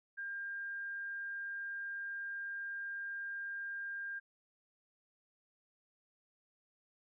sine tone, 1602 Hz, G6, 37 cents sharp, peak -39 dBFS, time 0.17-4.2 s, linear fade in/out 20 ms, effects none

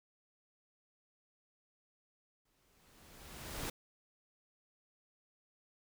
pink noise with exponential growth, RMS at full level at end -39 dBFS, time 2.45-3.7 s, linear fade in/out 5 ms, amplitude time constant 270 ms, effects none

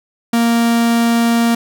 45% pulse tone, 232.9 Hz, A#3, 1 cent flat, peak -11 dBFS, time 0.33-1.55 s, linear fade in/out 5 ms, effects none

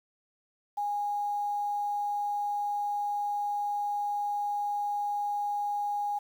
sine tone, 822 Hz, G#5, 18 cents flat, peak -28 dBFS, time 0.77-6.19 s, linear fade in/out 10 ms, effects 9-bit

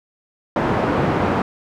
pink band-pass noise, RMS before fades -19 dBFS, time 0.56-1.42 s, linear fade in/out 2 ms, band 130 to 1200 Hz, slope 12 dB/octave, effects none

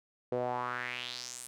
sawtooth tone with band-pass filter sweep, 123.47 Hz, B2, in tune, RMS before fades -37 dBFS, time 0.32-1.47 s, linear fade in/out 0 ms, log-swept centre 470 to 9900 Hz, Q 3.7, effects none

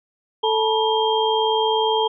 sine tone cluster, 440.6 / 869 / 969 / 3200 Hz, A4 / A5 / B5 / G7, +2 / -22 / -33 / +35 cents, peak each -20 / -22 / -24 / -24 dBFS, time 0.43-2.08 s, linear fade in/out 10 ms, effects none

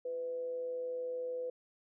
sine tone with amplitude modulation, 499.8 Hz, B4, 21 cents sharp, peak -34 dBFS, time 0.05-1.5 s, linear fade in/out 5 ms, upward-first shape sine, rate 153 Hz, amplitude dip 30%, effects none

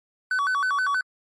triangle tone with vibrato, 1307 Hz, E6, 15 cents flat, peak -19 dBFS, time 0.31-1.01 s, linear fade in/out 2 ms, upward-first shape square, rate 6.3 Hz, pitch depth 250 cents each way, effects MP3 48 kbps

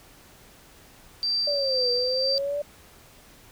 sine tone with tremolo, 4682 Hz, D8, 6 cents flat, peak -22 dBFS, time 1.23-2.38 s, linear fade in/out 0 ms, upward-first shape sine, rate 2 Hz, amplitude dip 35%
sine exponential two-way sweep, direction down then up, 587.3 to 485.2 to 587.3 Hz, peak -25 dBFS, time 1.47-2.62 s, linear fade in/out 5 ms, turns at 1.91 s
effects pink hiss -52 dBFS RMS until 3.51 s

